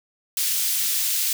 white high-pass noise, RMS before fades -23 dBFS, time 0.37-1.33 s, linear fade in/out 2 ms, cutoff 3000 Hz, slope 12 dB/octave, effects none

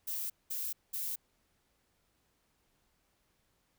violet noise bursts, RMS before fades -37 dBFS, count 3, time 0.07-1.16 s, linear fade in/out 10 ms, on 230 ms, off 200 ms, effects pink hiss -75 dBFS RMS until 3.78 s

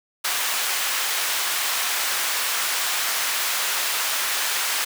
pink high-pass noise, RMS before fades -24 dBFS, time 0.24-4.85 s, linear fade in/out 10 ms, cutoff 1200 Hz, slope 12 dB/octave, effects none

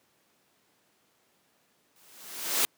white noise with exponential growth, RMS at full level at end -23 dBFS, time 1.96-2.65 s, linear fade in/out 0 ms, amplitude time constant 150 ms, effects pink hiss -68 dBFS RMS until 2.77 s + high-pass 200 Hz 12 dB/octave

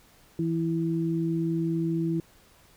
sine tone pair together, 164.8 / 329.6 Hz, E3 / E4, 0 / 0 cents, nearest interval octave, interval 1200 cents, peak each -27 dBFS, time 0.39-2.2 s, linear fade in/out 2 ms, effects pink hiss -58 dBFS RMS until 2.76 s

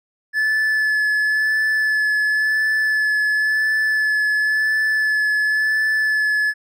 triangle tone with vibrato, 1728 Hz, A6, 32 cents flat, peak -14 dBFS, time 0.33-6.54 s, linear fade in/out 50 ms, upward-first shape sine, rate 0.95 Hz, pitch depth 15 cents each way, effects none

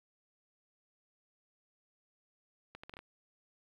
accelerating click train, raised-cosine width 0.3 ms, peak -30 dBFS, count 6, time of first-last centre 2.75-2.99 s, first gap 85 ms, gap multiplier 0.71, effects low-pass 4000 Hz 12 dB/octave + 10-bit

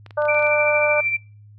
clicks, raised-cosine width 0.3 ms, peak -25 dBFS, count 8, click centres 0.063 / 0.108 / 0.221 / 0.254 / 0.346 / 0.394 / 0.425 / 0.469 s
harmonic tone, 298.3 Hz, D4, 27 cents sharp, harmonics 2 / 3 / 4 / 5, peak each -18 / -27 / -28 / -28 dBFS, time 0.17-1.01 s, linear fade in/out 10 ms
sine tone with tremolo, 2349 Hz, D7, in tune, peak -17 dBFS, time 0.28-1.17 s, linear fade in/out 10 ms, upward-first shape triangle, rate 13 Hz, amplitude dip 60%
effects noise-tail reverb RT60 0.4 s tail -24 dB re dry + added 104 Hz sine -43 dBFS peak until 1.58 s

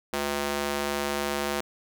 square tone with high-pass filter, 71.6 Hz, D2, 43 cents flat, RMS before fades -29 dBFS, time 0.13-1.61 s, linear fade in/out 5 ms, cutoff 360 Hz, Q 0.65, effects none

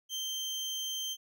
30% pulse tone, 3136 Hz, G7, in tune, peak -31 dBFS, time 0.09-1.17 s, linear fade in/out 50 ms, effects none

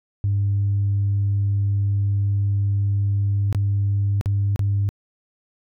sine tone with dropouts, 100.3 Hz, G2, 40 cents sharp, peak -16 dBFS, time 0.24-4.89 s, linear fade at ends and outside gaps 0 ms, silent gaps 3.527-3.548 / 4.211-4.259 / 4.56-4.593 s, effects tanh soft clip ceiling -14 dBFS

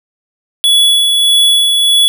square tone with tremolo, 3395 Hz, G#7, 37 cents sharp, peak -6 dBFS, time 0.64-2.08 s, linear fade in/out 0 ms, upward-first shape sine, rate 1.6 Hz, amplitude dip 30%, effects none

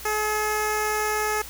10% pulse tone with notch filter, 425.8 Hz, G#4, 43 cents sharp, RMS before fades -25 dBFS, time 0.05-1.42 s, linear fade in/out 5 ms, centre 3200 Hz, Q 1.6, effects added 58 Hz sine -44 dBFS peak until 1.49 s + white hiss -40 dBFS RMS until 1.49 s

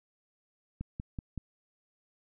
click train, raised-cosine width 5 ms, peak -24 dBFS, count 4, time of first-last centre 0.81-1.377 s, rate 5.29 Hz, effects none

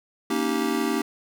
square chord, Eb dominant seventh, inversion second, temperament just, 233.3 / 280 / 311.1 / 388.9 Hz, Bb3 / Db4 / Eb4 / G4, +2 / +18 / 0 / -14 cents, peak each -29 dBFS, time 0.3-1.02 s, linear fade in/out 5 ms, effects none

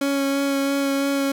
30% pulse tone with vibrato, 277.2 Hz, C#4, in tune, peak -17 dBFS, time 0.01-1.32 s, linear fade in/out 5 ms, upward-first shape sine, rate 3 Hz, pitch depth 12 cents each way, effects none

